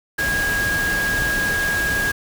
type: tone in noise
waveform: sine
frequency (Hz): 1640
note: G#6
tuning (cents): -22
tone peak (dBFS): -19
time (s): 0.18-2.12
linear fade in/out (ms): 10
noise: pink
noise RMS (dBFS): -26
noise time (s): 0.18-2.12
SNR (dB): +4
effects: none